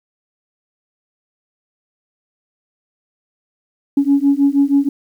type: beating tone pair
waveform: sine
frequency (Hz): 277.2 / 283.5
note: C#4 / C#4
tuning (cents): 0 / +39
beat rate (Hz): 6.3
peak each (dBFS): -13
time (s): 3.97-4.89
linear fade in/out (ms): 5
effects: tanh soft clip ceiling -4 dBFS + 8-bit